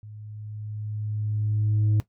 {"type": "tone with level ramp", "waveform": "sine", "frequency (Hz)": 106.2, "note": "G#2", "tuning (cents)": 39, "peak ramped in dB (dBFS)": [-40, -15], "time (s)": [0.03, 2], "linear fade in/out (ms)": 0, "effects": ["noise-tail reverb RT60 0.1 s tail -18 dB re dry", "tanh soft clip ceiling -17 dBFS"]}